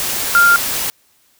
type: tone in noise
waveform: sine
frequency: 1396.9 Hz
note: F6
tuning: in tune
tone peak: -7 dBFS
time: 0.35-0.56 s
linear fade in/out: 0 ms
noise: white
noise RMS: -20 dBFS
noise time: 0-0.9 s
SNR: +10 dB
effects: white hiss -56 dBFS RMS until 1.39 s